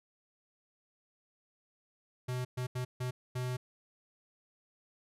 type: tone bursts at uneven times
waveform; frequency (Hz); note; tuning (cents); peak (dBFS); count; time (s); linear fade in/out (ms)
square; 125.9; B2; +34; -34; 5; 2.28-2.45 / 2.57-2.67 / 2.75-2.85 / 3-3.11 / 3.35-3.57; 10
effects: resampled to 32000 Hz